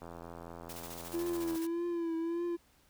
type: click train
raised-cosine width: 1 ms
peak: -32 dBFS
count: 131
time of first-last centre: 0.02-1.557 s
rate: 84.6 Hz
type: noise with tremolo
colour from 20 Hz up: white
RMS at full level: -46 dBFS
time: 0.69-1.67 s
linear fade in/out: 5 ms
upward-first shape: square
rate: 14 Hz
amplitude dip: 50%
type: tone with vibrato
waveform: triangle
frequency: 336.8 Hz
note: E4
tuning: 37 cents sharp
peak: -30 dBFS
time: 1.13-2.57 s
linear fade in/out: 20 ms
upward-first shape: triangle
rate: 1.7 Hz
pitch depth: 59 cents each way
effects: pink hiss -67 dBFS RMS until 2.89 s